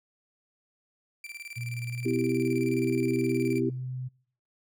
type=tone with tremolo; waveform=40% pulse; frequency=2349 Hz; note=D7; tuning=in tune; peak=-37 dBFS; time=1.24-3.6 s; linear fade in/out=2 ms; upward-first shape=square; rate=19 Hz; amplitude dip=75%
type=tone with pitch glide; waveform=sine; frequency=120 to 127.87 Hz; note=B2 to C3; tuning=-49 to -39 cents; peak=-32 dBFS; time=1.56-4.09 s; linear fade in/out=20 ms; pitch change=+110 cents; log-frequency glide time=1.84-2.37 s
type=chord; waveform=sine; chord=E minor; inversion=second; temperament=equal with one note detuned; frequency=252 / 329.6 / 392 Hz; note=B3 / E4 / G4; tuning=+35 / 0 / 0 cents; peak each=-29 dBFS; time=2.05-3.7 s; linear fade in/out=10 ms
effects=noise-tail reverb RT60 0.6 s tail -26 dB re dry